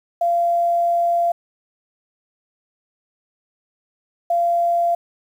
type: tone pair in turn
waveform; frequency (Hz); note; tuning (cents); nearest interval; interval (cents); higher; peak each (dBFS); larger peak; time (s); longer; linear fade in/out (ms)
sine; 688 / 688; F5 / F5; -26 / -26; unison; 0; neither; -15; neither; 0.21-1.32 / 4.3-4.95; first; 5
effects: 8-bit

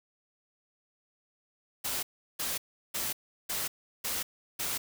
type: noise bursts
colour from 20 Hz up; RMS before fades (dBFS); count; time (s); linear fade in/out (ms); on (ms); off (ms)
white; -33; 6; 1.84-4.78; 10; 190; 360
effects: none

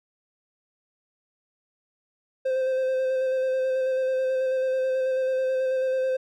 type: tone with vibrato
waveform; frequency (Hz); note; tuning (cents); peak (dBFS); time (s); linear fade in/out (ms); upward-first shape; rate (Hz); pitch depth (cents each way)
triangle; 521; C5; -7; -20; 2.45-6.17; 10; square; 9.2; 14
effects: none

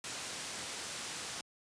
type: low-pass noise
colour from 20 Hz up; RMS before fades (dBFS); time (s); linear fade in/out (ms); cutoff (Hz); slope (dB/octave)
white; -42; 0.04-1.41; 2; 8400; 12
effects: high-pass 80 Hz 12 dB/octave + resampled to 22050 Hz

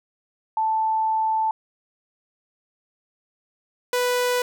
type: tone pair in turn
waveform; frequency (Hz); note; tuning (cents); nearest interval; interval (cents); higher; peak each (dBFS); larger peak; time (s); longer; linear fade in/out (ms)
sine / sawtooth; 880 / 493.9; A5 / B4; 0 / 0; minor seventh; 1000; first; -19 / -16; second; 0.57-1.51 / 3.93-4.42; first; 2
effects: none

